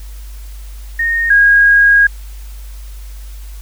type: tone pair in turn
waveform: sine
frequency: 1847 / 1637 Hz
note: A#6 / G#6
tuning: -16 / -25 cents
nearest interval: major second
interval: 209 cents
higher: first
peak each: -12 / -5 dBFS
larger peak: second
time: 0.99-1.3 / 1.3-2.07 s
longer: second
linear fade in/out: 5 ms
effects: added 50 Hz sine -27 dBFS peak until 3.61 s + white hiss -43 dBFS RMS until 3.61 s